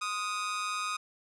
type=tone with amplitude modulation; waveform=sawtooth; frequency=1244.5 Hz; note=D#6; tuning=in tune; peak=-25 dBFS; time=0.01-0.97 s; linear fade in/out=10 ms; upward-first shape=sine; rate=195 Hz; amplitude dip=60%; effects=resampled to 22050 Hz + 11-bit